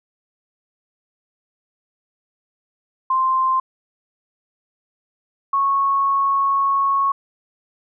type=tone pair in turn; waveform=sine; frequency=1046.5 / 1102 Hz; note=C6 / C#6; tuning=0 / -11 cents; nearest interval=minor second; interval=89 cents; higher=second; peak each=-15 dBFS; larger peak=neither; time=3.1-3.6 / 5.53-7.12 s; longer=second; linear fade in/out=5 ms; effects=none